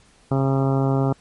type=harmonic tone; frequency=135.3 Hz; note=C#3; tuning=42 cents flat; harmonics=1 / 2 / 3 / 4 / 5 / 6 / 7 / 8 / 9 / 10; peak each=-19 / -23 / -26 / -30 / -30 / -32 / -35 / -40 / -35 / -40 dBFS; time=0.31-1.13 s; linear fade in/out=5 ms; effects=pink hiss -55 dBFS RMS until 1.2 s + MP3 48 kbps